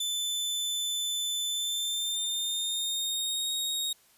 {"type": "tone with pitch glide", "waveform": "sawtooth", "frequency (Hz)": [3520, 3751], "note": ["A7", "A#7"], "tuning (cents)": [0, 10], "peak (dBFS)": -26, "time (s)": [0, 3.93], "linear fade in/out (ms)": 5, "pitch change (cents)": 110, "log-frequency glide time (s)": [1.48, 3.53], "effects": ["white hiss -62 dBFS RMS until 4.17 s", "resampled to 32000 Hz"]}